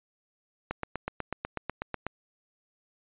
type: click train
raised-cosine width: 0.5 ms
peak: -16 dBFS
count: 12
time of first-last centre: 0.71-2.066 s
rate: 8.11 Hz
effects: resampled to 8000 Hz